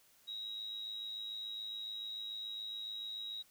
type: tone with amplitude modulation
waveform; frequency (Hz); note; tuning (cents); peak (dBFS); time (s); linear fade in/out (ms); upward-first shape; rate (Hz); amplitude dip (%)
sine; 3826; A#7; +44; -38; 0.27-3.43; 20; sine; 107; 55
effects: white hiss -67 dBFS RMS until 3.5 s